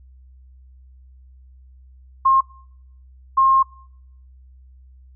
sine tone bursts at uneven times, 1068 Hz, C6, 35 cents sharp, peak -11 dBFS, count 2, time 2.25-2.41 / 3.37-3.63 s, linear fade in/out 10 ms, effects noise-tail reverb RT60 0.7 s tail -25 dB re dry + added 64 Hz sine -44 dBFS peak until 5.15 s

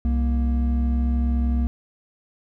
triangle tone pair together, 65.41 / 235.3 Hz, C2 / A#3, 0 / +16 cents, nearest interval octave + minor seventh, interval 2216 cents, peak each -17 / -24 dBFS, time 0.05-1.67 s, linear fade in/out 0 ms, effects none

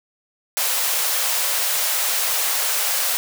white high-pass noise, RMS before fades -21 dBFS, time 0.57-3.17 s, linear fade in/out 0 ms, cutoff 480 Hz, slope 48 dB/octave, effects none

